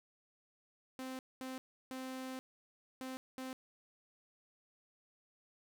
sawtooth tone bursts at uneven times, 260 Hz, C4, 11 cents flat, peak -38 dBFS, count 5, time 0.99-1.19 / 1.41-1.58 / 1.91-2.39 / 3.01-3.17 / 3.38-3.53 s, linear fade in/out 0 ms, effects none

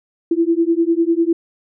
sine beating tone pair, 329.6 / 339.6 Hz, E4 / F4, 0 / -48 cents, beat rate 10 Hz, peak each -16 dBFS, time 0.31-1.33 s, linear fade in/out 5 ms, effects none

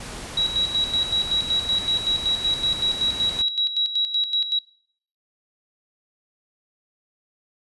pink noise, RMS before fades -35 dBFS, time 0-3.42 s, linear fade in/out 5 ms
sine tone with tremolo, 3877 Hz, B7, 33 cents flat, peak -18 dBFS, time 0.37-4.59 s, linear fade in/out 5 ms, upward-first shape square, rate 5.3 Hz, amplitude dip 65%
effects noise-tail reverb RT60 0.6 s tail -22 dB re dry + resampled to 24000 Hz

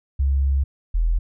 sine tone pair in turn, 68.5 / 41.25 Hz, C#2 / E1, -20 / +2 cents, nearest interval major sixth, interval 878 cents, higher first, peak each -16 dBFS, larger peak neither, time 0.19-0.64 / 0.94-1.19 s, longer first, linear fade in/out 10 ms, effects none

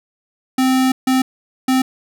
square tone bursts at uneven times, 260 Hz, C4, 11 cents flat, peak -13 dBFS, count 3, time 0.58-0.92 / 1.07-1.22 / 1.68-1.82 s, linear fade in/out 5 ms, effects none

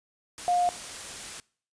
sine tone in noise, 710 Hz, F5, 28 cents sharp, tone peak -21 dBFS, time 0.48-0.69 s, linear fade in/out 0 ms, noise white, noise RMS -39 dBFS, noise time 0.38-1.4 s, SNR +15 dB, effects noise-tail reverb RT60 0.5 s tail -24 dB re dry + resampled to 22050 Hz

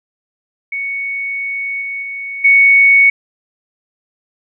sine tone with level steps, 2223 Hz, C#7, 4 cents sharp, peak -18 / -20 / -22 / -5 dBFS, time 0.72-3.1 s, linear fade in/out 5 ms, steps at 1.81 / 2.02 / 2.44 s, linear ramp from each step 10 ms, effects none

